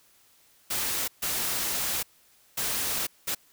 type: noise bursts at uneven times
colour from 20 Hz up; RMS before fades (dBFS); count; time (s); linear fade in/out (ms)
white; -29; 4; 0.7-1.08 / 1.22-2.03 / 2.57-3.07 / 3.27-3.35; 10
effects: white hiss -61 dBFS RMS until 3.52 s